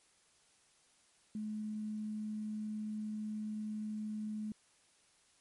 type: tone with quantisation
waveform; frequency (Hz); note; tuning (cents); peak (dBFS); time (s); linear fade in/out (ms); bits
sine; 213.8; A3; -49; -37; 1.35-4.52; 2; 11
effects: white hiss -69 dBFS RMS until 5.4 s + MP3 48 kbps